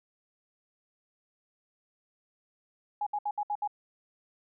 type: tone bursts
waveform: sine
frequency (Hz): 830.6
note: G#5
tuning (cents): 0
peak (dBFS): -28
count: 6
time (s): 3.01-3.676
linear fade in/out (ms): 5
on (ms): 56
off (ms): 66
effects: none